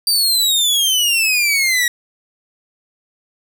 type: exponential sweep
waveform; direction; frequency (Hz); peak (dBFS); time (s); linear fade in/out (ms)
sawtooth; down; 4708 to 1901; -10; 0.07-1.88; 2
effects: none